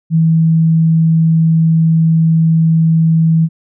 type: tone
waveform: sine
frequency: 162.3 Hz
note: E3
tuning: 27 cents flat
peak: -7 dBFS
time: 0.1-3.49 s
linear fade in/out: 50 ms
effects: none